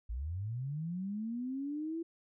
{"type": "linear sweep", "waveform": "sine", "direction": "up", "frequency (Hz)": [51.7, 337.1], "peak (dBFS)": -35, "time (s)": [0.09, 2.03], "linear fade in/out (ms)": 10, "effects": []}